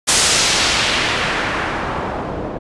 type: noise with low-pass filter sweep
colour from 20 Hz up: white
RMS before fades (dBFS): -18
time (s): 0.07-2.59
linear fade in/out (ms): 20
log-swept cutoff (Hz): 9100 to 500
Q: 1
effects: resampled to 24000 Hz